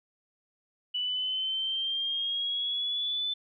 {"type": "exponential sweep", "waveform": "sine", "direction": "up", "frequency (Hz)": [2960, 3520], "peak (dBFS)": -28, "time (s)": [0.94, 3.34], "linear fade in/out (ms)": 10, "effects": []}